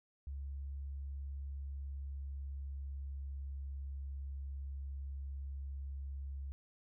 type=tone with pitch glide; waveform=sine; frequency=69.3 to 68.74 Hz; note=C#2 to C#2; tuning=0 to -14 cents; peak=-40 dBFS; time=0.27-6.52 s; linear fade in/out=0 ms; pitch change=-14 cents; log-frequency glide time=1.23-3.65 s; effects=none